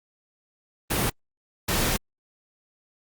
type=noise bursts at uneven times; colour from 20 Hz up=pink; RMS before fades=-24 dBFS; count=2; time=0.9-1.1 / 1.68-1.97 s; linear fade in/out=10 ms; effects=Opus 32 kbps